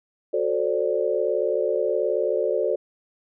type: chord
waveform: sine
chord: D dominant seventh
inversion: first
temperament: just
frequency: 367.1 / 440.5 / 528.6 / 587.3 Hz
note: F#4 / A4 / C5 / D5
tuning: -14 / +2 / +18 / 0 cents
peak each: -27 / -25 / -26 / -26 dBFS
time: 0.33-2.76 s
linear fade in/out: 10 ms
effects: none